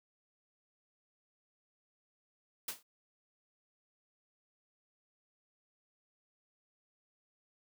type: noise with exponential decay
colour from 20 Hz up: white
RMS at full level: -34 dBFS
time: 2.68-2.83 s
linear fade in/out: 5 ms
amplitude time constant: 32 ms
effects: high-pass 150 Hz 12 dB/octave